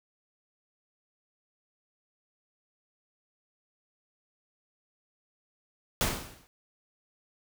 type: noise with exponential decay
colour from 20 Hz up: pink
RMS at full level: -24 dBFS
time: 6.01-6.47 s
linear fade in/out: 0 ms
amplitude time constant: 100 ms
effects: none